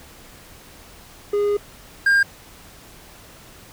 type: tone pair in turn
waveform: triangle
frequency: 410.5 / 1605.4 Hz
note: G#4 / G6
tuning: -20 / +41 cents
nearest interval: 2 octaves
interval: 2361 cents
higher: second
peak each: -15 / -11 dBFS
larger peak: second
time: 1.33-1.57 / 2.06-2.23 s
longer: first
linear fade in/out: 5 ms
effects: pink hiss -45 dBFS RMS until 3.72 s